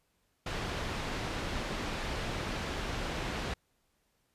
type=low-pass noise; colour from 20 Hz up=pink; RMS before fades=-36 dBFS; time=0.46-3.54 s; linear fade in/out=5 ms; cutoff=4200 Hz; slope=12 dB/octave; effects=pink hiss -75 dBFS RMS until 4.34 s + resampled to 32000 Hz